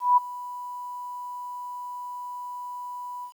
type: tone with ADSR envelope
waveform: sine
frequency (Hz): 985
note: B5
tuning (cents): -5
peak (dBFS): -13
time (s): 0-3.33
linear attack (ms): 170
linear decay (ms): 16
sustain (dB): -20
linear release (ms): 93
effects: 9-bit

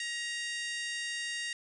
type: harmonic tone with a mistuned harmonic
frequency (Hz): 932.3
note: A#5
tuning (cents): 0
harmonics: 2 / 3 / 4 / 5 / 6 / 7 / 8 / 9 / 10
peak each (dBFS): -37 / -41 / -43 / -45 / -47 / -48 / -49 / -50 / -51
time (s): 0-1.53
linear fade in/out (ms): 2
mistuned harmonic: 2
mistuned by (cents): +29
effects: none

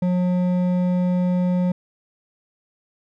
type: tone with hard clipping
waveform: triangle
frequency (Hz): 180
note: F#3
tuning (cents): -47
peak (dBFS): -19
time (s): 0.02-1.72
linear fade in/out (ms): 5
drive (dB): 12
effects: none

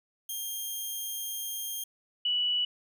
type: tone pair in turn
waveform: 5% pulse / sine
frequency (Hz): 3204 / 2950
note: G7 / F#7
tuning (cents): +37 / -6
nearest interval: minor second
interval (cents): 143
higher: first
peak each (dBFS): -25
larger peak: neither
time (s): 0.29-1.84 / 2.25-2.65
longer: first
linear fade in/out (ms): 5
effects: none

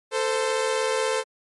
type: tone pair together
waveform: sawtooth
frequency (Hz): 443.7 / 520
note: A4 / C5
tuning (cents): +14 / -11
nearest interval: minor third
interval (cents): 275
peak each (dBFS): -21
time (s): 0.11-1.24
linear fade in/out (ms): 50
effects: MP3 48 kbps

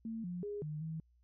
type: tone with pitch steps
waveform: sine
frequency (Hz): 225 / 177 / 411.4 / 151.8 / 159.9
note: A3 / F3 / G#4 / D#3 / D#3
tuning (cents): +39 / +23 / -16 / -42 / +48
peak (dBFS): -38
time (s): 0.05-1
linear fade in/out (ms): 2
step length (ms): 190
effects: added 60 Hz sine -66 dBFS peak until 1.23 s

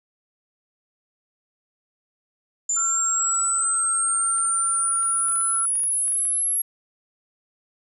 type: linear sweep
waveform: sine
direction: up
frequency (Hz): 7100 to 11270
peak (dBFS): -20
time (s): 2.69-6.62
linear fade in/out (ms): 5
type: tone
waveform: sine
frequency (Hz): 1355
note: E6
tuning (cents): +47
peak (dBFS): -27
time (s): 2.76-5.66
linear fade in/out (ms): 10
type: clicks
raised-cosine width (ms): 0.3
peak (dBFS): -30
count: 12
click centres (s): 4.382 / 5.029 / 5.284 / 5.321 / 5.359 / 5.411 / 5.756 / 5.795 / 5.836 / 6.08 / 6.12 / 6.253
effects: none

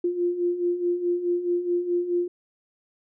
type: beating tone pair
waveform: sine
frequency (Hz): 347.6 / 352.3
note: F4 / F4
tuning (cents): -8 / +15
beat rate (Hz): 4.7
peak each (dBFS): -29 / -23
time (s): 0.04-2.28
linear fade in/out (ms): 5
effects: none

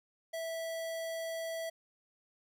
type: tone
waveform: square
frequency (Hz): 656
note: E5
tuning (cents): -9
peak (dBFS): -37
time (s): 0.33-1.7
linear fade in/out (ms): 10
effects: none

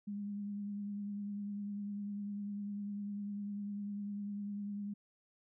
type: tone with vibrato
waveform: sine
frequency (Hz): 203.6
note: G#3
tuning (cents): -34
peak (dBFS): -38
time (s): 0.07-4.94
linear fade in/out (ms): 10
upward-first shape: triangle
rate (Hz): 10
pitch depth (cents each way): 28
effects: none

